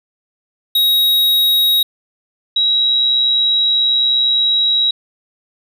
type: tone pair in turn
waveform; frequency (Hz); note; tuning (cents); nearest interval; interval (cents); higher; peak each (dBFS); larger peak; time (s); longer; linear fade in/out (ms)
square / sine; 3800 / 3857; A#7 / B7; +33 / -42; unison; 25; second; -11; neither; 0.75-1.83 / 2.56-4.91; second; 5
effects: none